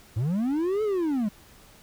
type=linear two-way sweep; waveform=triangle; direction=up then down; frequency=98 to 439.7 to 196.7 Hz; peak=-21 dBFS; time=0.16-1.29 s; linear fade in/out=10 ms; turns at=0.83 s; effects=pink hiss -53 dBFS RMS until 1.82 s